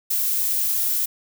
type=noise; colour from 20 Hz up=violet; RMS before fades=-22 dBFS; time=0.1-1.06 s; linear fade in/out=10 ms; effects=none